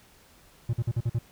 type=tone bursts; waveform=triangle; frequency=117.1 Hz; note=A#2; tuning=8 cents sharp; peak=-21 dBFS; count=6; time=0.69-1.188 s; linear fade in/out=5 ms; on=43 ms; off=48 ms; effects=pink hiss -57 dBFS RMS until 1.31 s